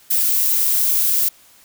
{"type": "noise", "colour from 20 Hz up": "violet", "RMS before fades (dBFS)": -17, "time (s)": [0.1, 1.29], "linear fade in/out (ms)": 10, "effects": ["white hiss -50 dBFS RMS until 1.64 s"]}